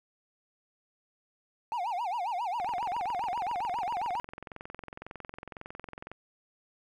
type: tone with vibrato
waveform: triangle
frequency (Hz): 826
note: G#5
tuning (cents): -10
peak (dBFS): -28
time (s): 1.72-4.2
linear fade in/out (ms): 0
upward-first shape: sine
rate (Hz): 7.4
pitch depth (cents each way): 290
type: click train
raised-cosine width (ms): 0.5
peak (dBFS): -26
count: 78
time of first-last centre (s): 2.6-6.116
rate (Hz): 21.9
effects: none